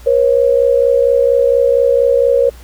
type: tone pair together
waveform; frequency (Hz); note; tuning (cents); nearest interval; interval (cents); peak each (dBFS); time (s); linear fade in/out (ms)
sine; 480.5 / 544.8; B4 / C#5; -48 / -30; major second; 218; -11; 0.06-2.5; 10
effects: added 60 Hz sine -35 dBFS peak until 2.63 s + pink hiss -43 dBFS RMS until 2.63 s